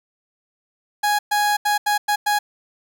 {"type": "tone bursts at uneven times", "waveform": "30% pulse", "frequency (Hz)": 830, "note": "G#5", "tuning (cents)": -1, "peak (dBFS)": -14, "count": 6, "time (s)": [[1.03, 1.19], [1.31, 1.57], [1.65, 1.78], [1.86, 1.98], [2.08, 2.16], [2.26, 2.39]], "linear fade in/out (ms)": 10, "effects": []}